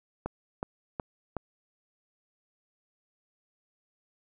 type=click train; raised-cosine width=1 ms; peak=-18 dBFS; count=4; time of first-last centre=0.26-1.367 s; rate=2.71 Hz; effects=none